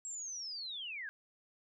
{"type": "linear sweep", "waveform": "sine", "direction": "down", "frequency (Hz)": [7700, 1560], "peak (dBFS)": -40, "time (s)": [0.05, 1.09], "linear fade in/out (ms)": 0, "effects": []}